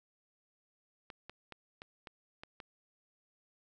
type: clicks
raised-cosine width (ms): 0.3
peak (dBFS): -30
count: 7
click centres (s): 1.102 / 1.296 / 1.523 / 1.819 / 2.072 / 2.435 / 2.602
effects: none